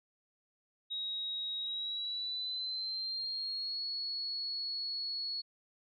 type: tone with pitch glide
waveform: sine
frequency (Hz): 3801 to 4366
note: A#7 to C#8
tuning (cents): +33 to -27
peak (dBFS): -35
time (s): 0.9-5.42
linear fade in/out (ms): 20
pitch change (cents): +240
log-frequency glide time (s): 1.59-3.85
effects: none